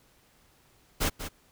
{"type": "noise with echo", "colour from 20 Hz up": "pink", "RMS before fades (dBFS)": -26, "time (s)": [1, 1.1], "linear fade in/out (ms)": 20, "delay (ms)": 190, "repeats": 1, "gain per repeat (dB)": -10, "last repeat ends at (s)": 1.29, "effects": ["pink hiss -63 dBFS RMS until 1.51 s"]}